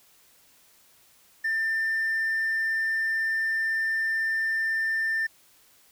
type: tone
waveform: triangle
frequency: 1791 Hz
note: A6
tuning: 30 cents sharp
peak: -21 dBFS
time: 1.44-5.27 s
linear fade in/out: 10 ms
effects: tanh soft clip ceiling -19 dBFS + white hiss -59 dBFS RMS until 5.91 s